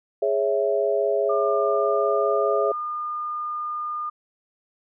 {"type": "chord", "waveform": "sine", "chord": "C# minor", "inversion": "second", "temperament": "equal", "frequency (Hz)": [415.3, 554.4, 659.3], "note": ["G#4", "C#5", "E5"], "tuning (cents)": [0, 0, 0], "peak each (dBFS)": [-23, -24, -24], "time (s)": [0.22, 2.72], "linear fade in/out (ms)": 5}
{"type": "tone with pitch glide", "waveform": "sine", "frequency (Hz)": [1200, 1213.9], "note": ["D6", "D#6"], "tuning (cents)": [37, -43], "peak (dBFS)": -26, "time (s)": [1.29, 4.1], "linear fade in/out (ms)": 10, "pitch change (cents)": 20, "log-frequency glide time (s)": [1.68, 2.76]}
{"effects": []}